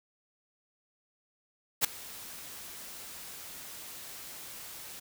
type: noise with ADSR envelope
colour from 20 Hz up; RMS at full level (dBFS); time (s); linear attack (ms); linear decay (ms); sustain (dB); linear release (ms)
white; -23; 1.81-5; 35; 5; -22; 12
effects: none